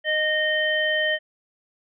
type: harmonic tone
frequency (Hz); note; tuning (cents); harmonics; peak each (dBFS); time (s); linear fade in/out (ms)
617; D#5; -15; 1 / 3 / 5; -25 / -22 / -27; 0.04-1.19; 50
effects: none